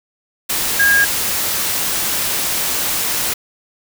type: tone in noise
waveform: sine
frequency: 1630 Hz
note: G#6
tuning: 33 cents flat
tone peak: -10 dBFS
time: 0.79-1.05 s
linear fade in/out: 10 ms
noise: white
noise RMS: -19 dBFS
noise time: 0.49-3.34 s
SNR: +6 dB
effects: none